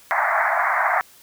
pink band-pass noise, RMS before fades -20 dBFS, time 0.11-1.01 s, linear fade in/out 0 ms, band 640 to 2100 Hz, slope 96 dB/octave, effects white hiss -50 dBFS RMS until 1.22 s

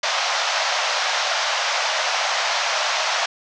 pink band-pass noise, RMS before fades -22 dBFS, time 0.03-3.26 s, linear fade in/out 5 ms, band 600 to 6300 Hz, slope 48 dB/octave, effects none

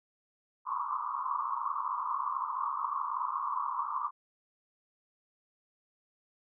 pink band-pass noise, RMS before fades -34 dBFS, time 0.65-4.11 s, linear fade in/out 50 ms, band 970 to 1200 Hz, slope 96 dB/octave, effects none

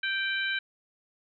harmonic tone with a mistuned harmonic, 784 Hz, G5, in tune, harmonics 2 / 3 / 4 / 5, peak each -29 / -34 / -36 / -37 dBFS, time 0.03-0.59 s, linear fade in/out 5 ms, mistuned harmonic 4, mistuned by -40 cents, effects none

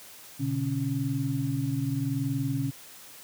sine tone cluster, 122.4 / 143.2 / 275.2 Hz, B2 / D3 / C#4, -15 / -43 / -12 cents, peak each -30 dBFS, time 0.39-2.71 s, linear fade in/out 20 ms, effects white hiss -48 dBFS RMS until 3.23 s + high-pass 80 Hz 12 dB/octave

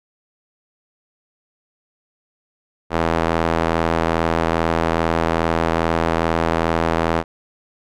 sawtooth tone with band-pass filter, 82.41 Hz, E2, in tune, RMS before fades -19 dBFS, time 2.9-7.24 s, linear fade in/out 50 ms, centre 820 Hz, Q 0.71, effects none

